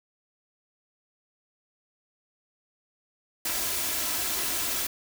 white noise with comb filter, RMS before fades -29 dBFS, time 3.45-4.87 s, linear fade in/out 5 ms, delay 3 ms, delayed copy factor +0.5, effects none

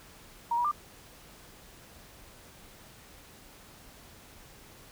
sine tone with pitch steps, 939 / 964 / 1191 Hz, A#5 / B5 / D6, +12 / -42 / +24 cents, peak -25 dBFS, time 0.51-0.714 s, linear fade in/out 5 ms, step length 68 ms, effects pink hiss -53 dBFS RMS until 4.91 s

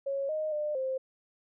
sine tone with pitch steps, 551 / 620 / 600 / 525 Hz, C#5 / D#5 / D5 / C5, -11 / -6 / +37 / +6 cents, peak -29 dBFS, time 0.06-0.98 s, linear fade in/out 10 ms, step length 230 ms, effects none

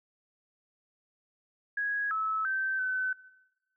sine tone with pitch steps, 1658 / 1300 / 1551 / 1517 Hz, G#6 / E6 / G6 / F#6, -3 / -24 / -19 / +43 cents, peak -28 dBFS, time 1.77-3.13 s, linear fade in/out 5 ms, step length 340 ms, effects noise-tail reverb RT60 1.0 s tail -19 dB re dry

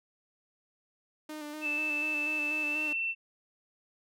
sawtooth tone with vibrato, 301.6 Hz, D4, 46 cents sharp, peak -35 dBFS, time 1.29-2.93 s, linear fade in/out 5 ms, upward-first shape square, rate 4.1 Hz, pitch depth 28 cents each way
sine tone with pitch glide, 2637 to 2688 Hz, E7 to E7, 0 to +33 cents, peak -29 dBFS, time 1.61-3.15 s, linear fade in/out 50 ms, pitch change +33 cents, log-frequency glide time 2.66-2.86 s
effects none

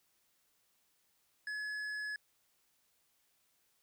sine tone with hard clipping, 1699 Hz, G#6, 39 cents sharp, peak -39 dBFS, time 1.47-2.16 s, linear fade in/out 2 ms, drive 7 dB, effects white hiss -75 dBFS RMS until 3.82 s

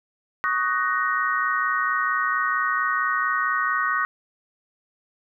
sine chord, D# minor seventh, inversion third, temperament just, 1120.1 / 1244.5 / 1493.4 / 1866.8 Hz, C#6 / D#6 / F#6 / A#6, +18 / 0 / +16 / +2 cents, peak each -26 dBFS, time 0.44-4.05 s, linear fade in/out 0 ms, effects none

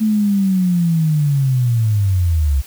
sine linear sweep, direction down, 220 to 65.41 Hz, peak -12 dBFS, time 0-2.62 s, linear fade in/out 20 ms, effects white hiss -40 dBFS RMS until 2.66 s

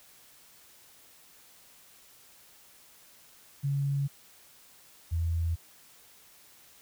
sine tone pair in turn, 140 / 83.24 Hz, C#3 / E2, +18 / +17 cents, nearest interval major sixth, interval 901 cents, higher first, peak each -26 dBFS, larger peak neither, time 3.63-4.08 / 5.11-5.56 s, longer neither, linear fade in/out 20 ms, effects white hiss -57 dBFS RMS until 6.81 s

